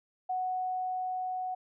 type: tone with level ramp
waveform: sine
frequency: 740 Hz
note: F#5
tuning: in tune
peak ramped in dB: -29 to -32 dBFS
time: 0.29-1.55 s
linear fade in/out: 10 ms
effects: none